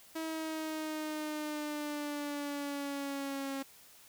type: exponential sweep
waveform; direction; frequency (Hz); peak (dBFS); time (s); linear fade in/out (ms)
sawtooth; down; 322.4 to 271.5; -32; 0.15-3.63; 10
effects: white hiss -58 dBFS RMS until 4.08 s